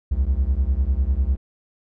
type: beating tone pair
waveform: triangle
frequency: 61.74 / 71.74 Hz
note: B1 / D2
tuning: 0 / -40 cents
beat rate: 10 Hz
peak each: -18 / -19 dBFS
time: 0.11-1.37 s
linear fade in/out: 10 ms
effects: none